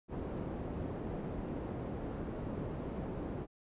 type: low-pass noise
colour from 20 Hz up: white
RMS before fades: -40 dBFS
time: 0.08-3.47 s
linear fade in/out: 50 ms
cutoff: 370 Hz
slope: 12 dB/octave
effects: resampled to 8000 Hz